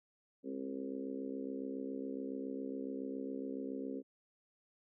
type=harmonic tone with a mistuned harmonic; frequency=67.2 Hz; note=C2; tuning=47 cents sharp; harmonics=3 / 4 / 5 / 6 / 7 / 8; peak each=-49 / -41 / -51 / -46 / -47 / -52 dBFS; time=0.43-4.03 s; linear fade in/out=50 ms; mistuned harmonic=3; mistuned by=+49 cents; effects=none